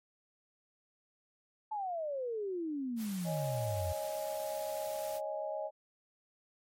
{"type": "exponential sweep", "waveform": "sine", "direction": "down", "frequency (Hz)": [880, 83.5], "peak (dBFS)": -34, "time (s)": [1.71, 3.93], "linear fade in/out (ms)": 10}
{"type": "noise", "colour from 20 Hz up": "white", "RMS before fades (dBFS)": -48, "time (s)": [2.96, 5.21], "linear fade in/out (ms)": 50}
{"type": "chord", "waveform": "sine", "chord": "C# suspended second", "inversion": "none", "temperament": "equal", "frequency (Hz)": [554.4, 622.3, 830.6], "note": ["C#5", "D#5", "G#5"], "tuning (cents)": [0, 0, 0], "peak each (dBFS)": [-41, -37, -42], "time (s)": [3.24, 5.71], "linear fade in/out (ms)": 50}
{"effects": ["MP3 64 kbps"]}